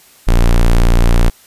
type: tone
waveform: square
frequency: 29.19 Hz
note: A#0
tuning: 3 cents sharp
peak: -7 dBFS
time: 0.27-1.3 s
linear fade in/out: 10 ms
effects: white hiss -45 dBFS RMS until 1.46 s + resampled to 32000 Hz